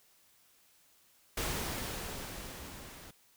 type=noise with level ramp; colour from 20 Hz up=pink; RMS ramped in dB=-34 to -51 dBFS; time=1.37-3.11 s; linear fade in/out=5 ms; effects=white hiss -66 dBFS RMS until 3.36 s